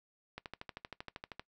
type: click train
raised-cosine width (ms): 0.3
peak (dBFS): -26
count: 14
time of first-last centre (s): 0.38-1.396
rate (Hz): 12.8
effects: noise-tail reverb RT60 0.1 s tail -20 dB re dry